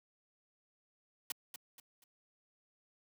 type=noise with echo; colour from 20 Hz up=white; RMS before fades=-38 dBFS; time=1.3-1.32 s; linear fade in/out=2 ms; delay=240 ms; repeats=3; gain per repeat=-9 dB; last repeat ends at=2.04 s; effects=high-pass 150 Hz 12 dB/octave